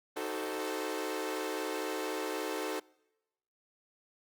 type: chord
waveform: sawtooth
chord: D# diminished seventh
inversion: none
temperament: equal with one note detuned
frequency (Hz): 311.1 / 376.2 / 440 / 523.3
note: D#4 / F#4 / A4 / C5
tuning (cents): 0 / +29 / 0 / 0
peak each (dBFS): -36 / -36 / -34 / -37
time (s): 0.16-2.8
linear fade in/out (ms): 10
effects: noise-tail reverb RT60 1.0 s tail -26 dB re dry + Opus 24 kbps